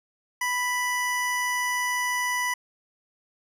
square tone pair together, 987.8 / 1975.6 Hz, B5 / B6, 0 / 0 cents, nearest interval octave, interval 1200 cents, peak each -29 / -27 dBFS, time 0.41-2.54 s, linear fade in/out 5 ms, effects resampled to 32000 Hz

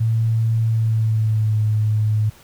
sine tone with pitch glide, 112.9 to 107.49 Hz, A2 to A2, +45 to -40 cents, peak -15 dBFS, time 0-2.3 s, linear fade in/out 10 ms, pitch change -85 cents, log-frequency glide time 0.67-1.61 s, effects pink hiss -48 dBFS RMS until 2.43 s

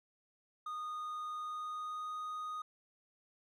triangle tone with pitch glide, 1232 to 1242 Hz, D#6 to D#6, -17 to -3 cents, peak -37 dBFS, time 0.66-2.62 s, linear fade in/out 5 ms, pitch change +14 cents, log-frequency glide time 1.35-2.16 s, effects none

